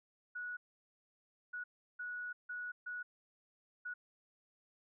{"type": "tone bursts at uneven times", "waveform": "sine", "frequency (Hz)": 1465, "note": "F#6", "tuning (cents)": -18, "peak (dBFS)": -40, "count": 6, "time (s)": [[0.35, 0.57], [1.53, 1.64], [1.99, 2.33], [2.49, 2.72], [2.86, 3.03], [3.85, 3.94]], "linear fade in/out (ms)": 10, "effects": []}